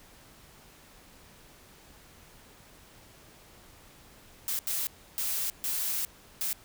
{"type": "noise bursts at uneven times", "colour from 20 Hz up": "blue", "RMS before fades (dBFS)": -31, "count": 5, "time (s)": [[4.48, 4.59], [4.67, 4.87], [5.18, 5.5], [5.64, 6.05], [6.41, 6.53]], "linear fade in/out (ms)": 0, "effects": ["pink hiss -55 dBFS RMS until 6.64 s"]}